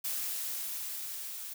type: noise with level ramp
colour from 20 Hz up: blue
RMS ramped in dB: -34 to -42 dBFS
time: 0.04-1.54 s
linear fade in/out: 10 ms
effects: none